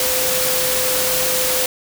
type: tone in noise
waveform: sine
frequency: 511 Hz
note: C5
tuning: 41 cents flat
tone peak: -23 dBFS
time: 0-1.66 s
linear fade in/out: 2 ms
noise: white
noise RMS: -19 dBFS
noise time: 0-1.66 s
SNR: -7 dB
effects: none